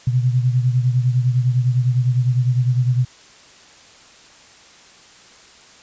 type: beating tone pair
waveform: sine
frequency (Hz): 123.47 / 133.37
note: B2 / C3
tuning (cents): 0 / +34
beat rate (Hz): 9.9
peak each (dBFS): -15 / -21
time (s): 0.07-3.05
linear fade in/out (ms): 5
effects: white hiss -46 dBFS RMS until 5.82 s + resampled to 16000 Hz